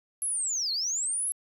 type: linear two-way sweep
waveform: sine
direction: down then up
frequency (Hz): 11175 to 4132 to 11175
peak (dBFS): -26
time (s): 0.22-1.32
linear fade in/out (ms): 0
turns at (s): 0.72
effects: tanh soft clip ceiling -22 dBFS